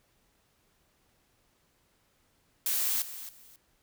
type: noise with echo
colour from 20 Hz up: blue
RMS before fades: -29 dBFS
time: 2.66-3.02 s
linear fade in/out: 2 ms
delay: 270 ms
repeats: 2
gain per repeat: -13 dB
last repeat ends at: 3.56 s
effects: pink hiss -70 dBFS RMS until 3.82 s